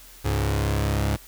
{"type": "tone pair together", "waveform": "sawtooth", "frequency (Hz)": [69.3, 103.83], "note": ["C#2", "G#2"], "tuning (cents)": [0, 0], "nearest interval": "perfect fifth", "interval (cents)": 700, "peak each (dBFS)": -20, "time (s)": [0.24, 1.17], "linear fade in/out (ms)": 20, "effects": ["added 43 Hz sine -50 dBFS peak until 1.27 s", "white hiss -48 dBFS RMS until 1.27 s"]}